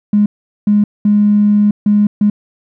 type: tone bursts at uneven times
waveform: triangle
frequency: 207.3 Hz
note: G#3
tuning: 3 cents flat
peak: -3 dBFS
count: 5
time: 0.13-0.26 / 0.67-0.84 / 1.05-1.71 / 1.86-2.07 / 2.21-2.3 s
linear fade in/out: 5 ms
effects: tanh soft clip ceiling -5 dBFS